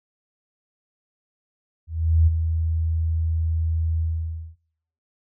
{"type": "tone with ADSR envelope", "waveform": "sine", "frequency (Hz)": 81.2, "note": "E2", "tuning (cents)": -26, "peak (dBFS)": -12, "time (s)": [1.87, 4.56], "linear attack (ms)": 400, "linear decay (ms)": 22, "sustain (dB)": -8, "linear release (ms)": 560, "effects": ["noise-tail reverb RT60 0.7 s tail -22 dB re dry"]}